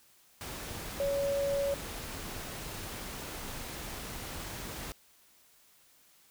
sine tone in noise, 560 Hz, C#5, 18 cents sharp, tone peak -28 dBFS, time 1-1.74 s, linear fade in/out 0 ms, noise pink, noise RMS -41 dBFS, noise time 0.41-4.92 s, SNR +10 dB, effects white hiss -63 dBFS RMS until 6.3 s

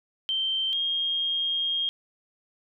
sine tone pair in turn, 3127 / 3235 Hz, G7 / G#7, -5 / -46 cents, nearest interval minor second, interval 59 cents, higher second, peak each -24 dBFS, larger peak neither, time 0.29-0.73 / 0.73-1.89 s, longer second, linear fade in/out 0 ms, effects none

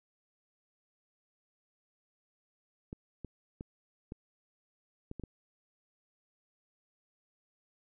clicks, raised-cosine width 3 ms, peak -28 dBFS, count 7, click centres 2.929 / 3.247 / 3.609 / 4.121 / 5.114 / 5.197 / 5.237 s, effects none

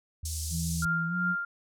sine tone with vibrato, 78.9 Hz, D#2, 25 cents sharp, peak -33 dBFS, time 0.23-0.86 s, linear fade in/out 5 ms, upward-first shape sine, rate 3.5 Hz, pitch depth 14 cents each way
pink band-pass noise, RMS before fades -38 dBFS, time 0.25-0.85 s, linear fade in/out 5 ms, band 5300 to 11000 Hz, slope 24 dB/octave
sine tone with pitch glide, 164.81 to 178.69 Hz, E3 to F3, 0 to +40 cents, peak -30 dBFS, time 0.5-1.36 s, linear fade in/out 50 ms, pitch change +140 cents, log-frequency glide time 1.07-1.15 s
sine tone with tremolo, 1396.9 Hz, F6, in tune, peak -25 dBFS, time 0.82-1.45 s, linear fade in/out 5 ms, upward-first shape triangle, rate 2.7 Hz, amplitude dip 65%
effects none

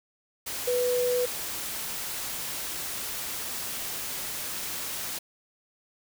sine tone in noise, 493.9 Hz, B4, in tune, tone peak -23 dBFS, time 0.67-1.26 s, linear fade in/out 10 ms, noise white, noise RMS -34 dBFS, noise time 0.46-5.19 s, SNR +8 dB, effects none

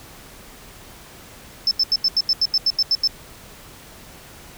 sine tone bursts, 5274 Hz, E8, in tune, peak -13 dBFS, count 12, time 1.67-3.075 s, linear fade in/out 2 ms, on 41 ms, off 83 ms, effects tanh soft clip ceiling -10 dBFS + pink hiss -43 dBFS RMS until 4.57 s

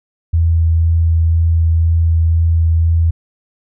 sine tone with vibrato, 82.41 Hz, E2, in tune, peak -9 dBFS, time 0.33-3.11 s, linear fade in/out 10 ms, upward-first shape sine, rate 2 Hz, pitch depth 10 cents each way, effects none

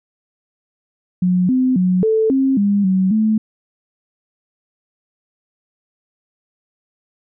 sine tone with pitch steps, 181.1 / 256.7 / 182.8 / 440.5 / 267.6 / 202.1 / 188.1 / 217.5 Hz, F#3 / C4 / F#3 / A4 / C4 / G#3 / F#3 / A3, -37 / -33 / -21 / +2 / +39 / -47 / +29 / -20 cents, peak -12 dBFS, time 1.22-3.38 s, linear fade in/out 5 ms, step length 270 ms, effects none

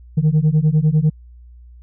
sine beating tone pair, 149.5 / 159.5 Hz, D3 / D#3, +31 / +43 cents, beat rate 10 Hz, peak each -13 dBFS, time 0.17-1.1 s, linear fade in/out 10 ms, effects tanh soft clip ceiling -9 dBFS + added 60 Hz sine -39 dBFS peak until 1.82 s

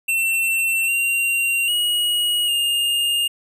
square tone with pitch steps, 2698 / 2761 / 2898 / 2827 Hz, E7 / F7 / F#7 / F7, +40 / -20 / -37 / +20 cents, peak -18 dBFS, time 0.08-3.28 s, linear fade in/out 10 ms, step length 800 ms, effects none

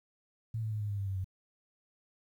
sine tone with pitch steps, 112.3 / 109.48 / 106.73 / 104.06 / 101.44 / 98.9 / 96.42 / 94 Hz, A2 / A2 / G#2 / G#2 / G#2 / G2 / G2 / F#2, +36 / -8 / +48 / +4 / -40 / +16 / -28 / +28 cents, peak -32 dBFS, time 0.54-1.244 s, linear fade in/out 5 ms, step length 88 ms, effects 11-bit

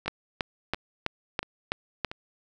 two click trains, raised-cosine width 0.3 ms, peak -20 / -10 dBFS, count 4 / 7, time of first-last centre 0.06-2.115 / 0.08-2.047 s, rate 1.46 / 3.05 Hz, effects none

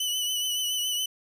sawtooth tone with vibrato, 2983 Hz, F#7, 13 cents sharp, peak -23 dBFS, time 0-1.06 s, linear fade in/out 5 ms, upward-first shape triangle, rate 7.1 Hz, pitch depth 43 cents each way, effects none

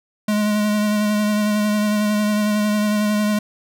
square tone with vibrato, 210 Hz, G#3, 19 cents sharp, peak -17 dBFS, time 0.28-3.39 s, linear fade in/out 5 ms, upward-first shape sine, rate 11 Hz, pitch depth 19 cents each way, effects none

